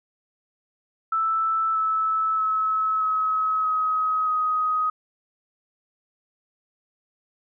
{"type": "tone with pitch steps", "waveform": "sine", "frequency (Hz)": [1319, 1306.1, 1293.3, 1280.7, 1268.2, 1255.8], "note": ["E6", "E6", "E6", "D#6", "D#6", "D#6"], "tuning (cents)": [1, -16, -33, 50, 33, 16], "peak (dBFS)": -20, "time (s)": [1.12, 4.9], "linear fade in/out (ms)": 5, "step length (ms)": 630, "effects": []}